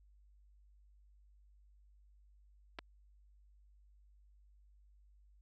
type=clicks; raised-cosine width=0.3 ms; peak=-29 / -27 dBFS; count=2; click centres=2.787 / 2.79 s; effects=added 50 Hz sine -62 dBFS peak until 5.41 s + AAC 64 kbps